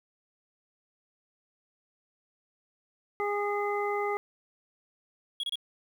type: harmonic tone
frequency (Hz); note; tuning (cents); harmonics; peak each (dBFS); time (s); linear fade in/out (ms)
410.1; G#4; -22; 1 / 2 / 3 / 5; -30 / -33 / -35 / -37; 3.2-4.17; 0
type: tone bursts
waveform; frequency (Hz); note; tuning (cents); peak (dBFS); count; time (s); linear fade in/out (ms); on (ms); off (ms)
triangle; 3322; G#7; 0; -28; 3; 5.4-5.556; 2; 34; 27
effects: 10-bit